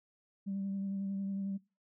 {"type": "tone with vibrato", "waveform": "sine", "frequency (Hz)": 196, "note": "G3", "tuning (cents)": 0, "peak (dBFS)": -33, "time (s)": [0.46, 1.58], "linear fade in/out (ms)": 20, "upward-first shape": "sine", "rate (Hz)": 11, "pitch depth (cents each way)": 20, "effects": ["noise-tail reverb RT60 0.3 s tail -24 dB re dry", "tanh soft clip ceiling -30 dBFS"]}